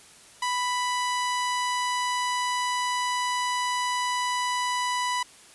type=tone; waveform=sawtooth; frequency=990 Hz; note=B5; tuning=4 cents sharp; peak=-21 dBFS; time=0.42-5.23 s; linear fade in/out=5 ms; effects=white hiss -51 dBFS RMS until 5.54 s + resampled to 24000 Hz